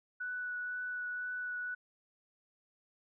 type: tone with vibrato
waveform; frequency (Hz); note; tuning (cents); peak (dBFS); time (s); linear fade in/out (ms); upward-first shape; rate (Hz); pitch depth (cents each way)
sine; 1480; F#6; 0; -36; 0.2-1.75; 10; triangle; 2; 12
effects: none